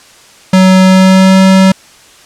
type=tone with pitch glide; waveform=square; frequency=187.4 to 190.13 Hz; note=F#3 to F#3; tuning=+22 to +47 cents; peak=-3 dBFS; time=0.53-1.72 s; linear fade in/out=5 ms; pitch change=+25 cents; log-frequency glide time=0.83-1.39 s; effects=white hiss -39 dBFS RMS until 2.25 s + low-pass 8000 Hz 12 dB/octave

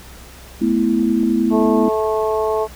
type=chord; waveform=sine; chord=A suspended second; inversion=none; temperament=equal with one note detuned; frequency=217.1 / 246.9 / 329.6 Hz; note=A3 / B3 / E4; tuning=-23 / 0 / 0 cents; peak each=-18 dBFS; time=0.61-1.89 s; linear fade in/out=10 ms
type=clicks; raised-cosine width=2 ms; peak=-22 dBFS; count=3; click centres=1.233 / 1.618 / 1.655 s
type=harmonic tone; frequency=217.8 Hz; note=A3; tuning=17 cents flat; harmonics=2 / 3 / 4 / 5; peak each=-18 / -22 / -24 / -26 dBFS; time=1.5-2.68 s; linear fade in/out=50 ms
effects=added 63 Hz sine -41 dBFS peak until 2.75 s + pink hiss -41 dBFS RMS until 2.75 s

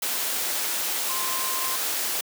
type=tone in noise; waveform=sine; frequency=1046.5 Hz; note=C6; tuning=in tune; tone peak=-32 dBFS; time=1.09-1.76 s; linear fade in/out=5 ms; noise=white; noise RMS=-27 dBFS; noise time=0.02-2.21 s; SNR=-8 dB; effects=high-pass 300 Hz 12 dB/octave

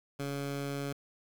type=tone; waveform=15% pulse; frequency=140.6 Hz; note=C#3; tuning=25 cents sharp; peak=-28 dBFS; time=0.19-0.93 s; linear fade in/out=10 ms; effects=9-bit

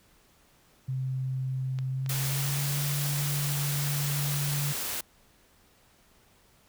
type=tone with pitch glide; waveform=sine; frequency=130.81 to 143.48 Hz; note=C3 to D3; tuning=0 to -40 cents; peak=-28 dBFS; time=0.88-4.73 s; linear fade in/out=10 ms; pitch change=+160 cents; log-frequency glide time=1.89-2.83 s
type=clicks; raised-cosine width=0.2 ms; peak=-26 dBFS; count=2; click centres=1.788 / 2.062 s
type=noise; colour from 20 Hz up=white; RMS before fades=-33 dBFS; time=2.09-5.01 s; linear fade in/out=5 ms
effects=pink hiss -62 dBFS RMS until 6.68 s

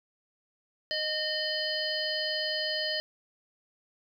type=harmonic tone with a mistuned harmonic; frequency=611 Hz; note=D#5; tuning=32 cents flat; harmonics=1 / 3 / 5 / 7 / 8; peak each=-35 / -35 / -35 / -35 / -35 dBFS; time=0.91-3 s; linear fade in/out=0 ms; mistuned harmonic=1; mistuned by=+20 cents; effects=10-bit

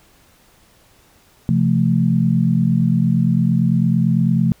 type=chord; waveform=sine; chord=F major; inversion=second; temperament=equal with one note detuned; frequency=130.81 / 171.12 / 220 Hz; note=C3 / F3 / A3; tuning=0 / -35 / 0 cents; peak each=-18 / -16 / -18 dBFS; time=1.49-4.52 s; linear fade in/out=0 ms; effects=pink hiss -53 dBFS RMS until 4.6 s

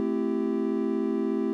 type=chord; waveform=triangle; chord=A minor seventh; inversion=none; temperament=equal with one note detuned; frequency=220 / 261.6 / 335.2 / 392 Hz; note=A3 / C4 / E4 / G4; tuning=0 / 0 / +29 / 0 cents; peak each=-28 dBFS; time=0-1.53 s; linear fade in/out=0 ms; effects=none

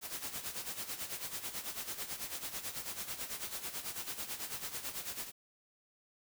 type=noise with tremolo; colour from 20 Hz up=white; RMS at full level=-39 dBFS; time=0.01-5.32 s; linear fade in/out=50 ms; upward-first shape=sine; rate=9.1 Hz; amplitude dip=70%; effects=none

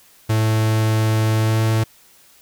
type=tone with pitch glide; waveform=45% pulse; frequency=109.8 to 110.95 Hz; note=A2 to A2; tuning=-3 to +15 cents; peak=-15 dBFS; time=0.29-1.84 s; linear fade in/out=10 ms; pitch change=+18 cents; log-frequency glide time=1.35-1.59 s; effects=white hiss -51 dBFS RMS until 2.41 s

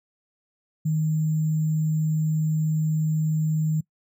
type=tone with sample-and-hold; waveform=sine; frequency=156.1 Hz; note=D#3; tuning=6 cents sharp; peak=-20 dBFS; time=0.85-3.81 s; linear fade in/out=10 ms; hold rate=7350 Hz; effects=noise-tail reverb RT60 0.1 s tail -23 dB re dry

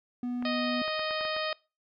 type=tone; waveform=triangle; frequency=245.5 Hz; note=B3; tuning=10 cents flat; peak=-28 dBFS; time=0.23-0.82 s; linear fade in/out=2 ms
type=clicks; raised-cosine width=0.5 ms; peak=-27 dBFS; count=7; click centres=0.425 / 0.88 / 0.994 / 1.109 / 1.21 / 1.252 / 1.365 s
type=harmonic tone; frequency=622.3 Hz; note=D#5; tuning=in tune; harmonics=1 / 2 / 3 / 4 / 5 / 6 / 7 / 8; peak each=-33 / -36 / -38 / -39 / -40 / -41 / -41 / -42 dBFS; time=0.45-1.53 s; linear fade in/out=2 ms
effects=noise-tail reverb RT60 0.3 s tail -24 dB re dry

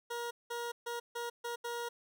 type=tone bursts at uneven times; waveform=20% pulse; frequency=474 Hz; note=A#4; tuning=29 cents sharp; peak=-32 dBFS; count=6; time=0.1-0.31 / 0.5-0.72 / 0.86-1 / 1.15-1.3 / 1.44-1.56 / 1.64-1.89 s; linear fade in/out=10 ms; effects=none

